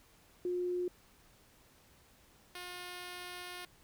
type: tone pair in turn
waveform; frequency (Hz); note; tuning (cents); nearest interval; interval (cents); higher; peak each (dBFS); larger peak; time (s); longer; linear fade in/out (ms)
sine / 5% pulse; 357.6 / 357.6; F4 / F4; +41 / +41; unison; 0; neither; -32 / -32; neither; 0.45-0.88 / 2.55-3.65; second; 2
effects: pink hiss -64 dBFS RMS until 3.83 s